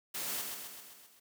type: noise with echo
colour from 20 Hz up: white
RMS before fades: -38 dBFS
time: 0.14-0.42 s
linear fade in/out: 10 ms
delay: 130 ms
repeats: 6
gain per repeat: -4 dB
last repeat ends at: 1.2 s
effects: high-pass 150 Hz 12 dB/octave